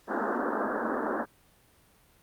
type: band-pass noise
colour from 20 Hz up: pink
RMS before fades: -30 dBFS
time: 0.07-1.26 s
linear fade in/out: 50 ms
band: 210 to 1700 Hz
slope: 96 dB/octave
effects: pink hiss -62 dBFS RMS until 2.22 s + Opus 48 kbps